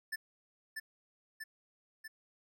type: tone with echo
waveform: square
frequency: 1760 Hz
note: A6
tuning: in tune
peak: -36 dBFS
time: 0.12-0.16 s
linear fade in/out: 10 ms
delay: 640 ms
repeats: 3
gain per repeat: -3 dB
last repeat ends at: 2.08 s
effects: none